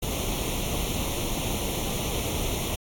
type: noise with comb filter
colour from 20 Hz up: pink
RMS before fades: -29 dBFS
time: 0.02-2.76 s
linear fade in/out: 10 ms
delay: 0.31 ms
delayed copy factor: +0.8
effects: AAC 64 kbps